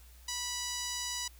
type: tone with band-pass filter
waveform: sawtooth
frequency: 981 Hz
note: B5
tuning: 12 cents flat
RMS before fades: -37 dBFS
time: 0.28-1.28 s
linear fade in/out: 5 ms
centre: 6000 Hz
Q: 1.6
effects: added 60 Hz sine -53 dBFS peak until 1.39 s + white hiss -61 dBFS RMS until 1.39 s